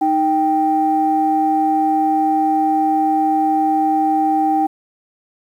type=tone pair together; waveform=sine; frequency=311.6 / 784 Hz; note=D#4 / G5; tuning=+3 / 0 cents; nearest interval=octave + major third; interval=1597 cents; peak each=-17 / -14 dBFS; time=0.01-4.67 s; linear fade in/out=10 ms; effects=tanh soft clip ceiling -5 dBFS + 8-bit

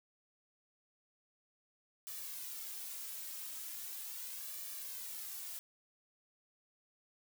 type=noise with flanger; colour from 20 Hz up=blue; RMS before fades=-45 dBFS; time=2.07-5.59 s; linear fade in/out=0 ms; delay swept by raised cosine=1.7 to 3.2 ms; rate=0.39 Hz; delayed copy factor=+0.65; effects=none

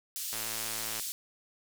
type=band-pass noise; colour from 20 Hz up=white; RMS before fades=-37 dBFS; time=0.16-1.12 s; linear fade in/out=0 ms; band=4000 to 15000 Hz; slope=12 dB/octave
type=click train; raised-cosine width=0.2 ms; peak=-21 dBFS; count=75; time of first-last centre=0.33-0.997 s; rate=111 Hz
effects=none

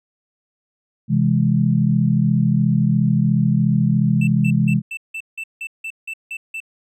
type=chord; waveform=sine; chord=C augmented; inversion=none; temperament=equal; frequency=130.81 / 164.81 / 207.7 Hz; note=C3 / E3 / G#3; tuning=0 / 0 / 0 cents; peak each=-18 dBFS; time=1.08-4.82 s; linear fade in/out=50 ms
type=tone bursts; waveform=triangle; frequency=2660 Hz; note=E7; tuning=15 cents sharp; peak=-24 dBFS; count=11; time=4.21-6.603 s; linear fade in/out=5 ms; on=63 ms; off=170 ms
effects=none

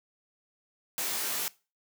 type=noise with comb filter; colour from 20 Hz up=white; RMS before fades=-32 dBFS; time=0.98-1.48 s; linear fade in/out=0 ms; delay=18 ms; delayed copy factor=+0.9; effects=noise-tail reverb RT60 0.3 s tail -20 dB re dry + high-pass 200 Hz 12 dB/octave

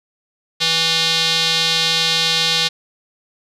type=tone with band-pass filter; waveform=square; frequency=163.8 Hz; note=E3; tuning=11 cents flat; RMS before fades=-17 dBFS; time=0.6-2.69 s; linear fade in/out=20 ms; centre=3900 Hz; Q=3.2; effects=none

